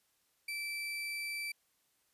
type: tone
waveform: 35% pulse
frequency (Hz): 2328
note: D7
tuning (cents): -16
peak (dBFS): -35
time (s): 0.48-1.52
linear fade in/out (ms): 5
effects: white hiss -75 dBFS RMS until 2.13 s + resampled to 32000 Hz